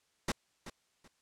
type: noise with echo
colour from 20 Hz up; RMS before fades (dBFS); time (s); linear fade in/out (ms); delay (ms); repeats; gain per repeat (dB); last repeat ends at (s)
pink; -32; 0.28-0.32; 5; 380; 2; -13; 1.08
effects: white hiss -74 dBFS RMS until 1.21 s + low-pass 8000 Hz 12 dB/octave